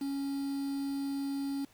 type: tone with quantisation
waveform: triangle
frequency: 277.2 Hz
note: C#4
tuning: in tune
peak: -30 dBFS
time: 0.01-1.65 s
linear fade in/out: 5 ms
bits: 8
effects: pink hiss -63 dBFS RMS until 1.73 s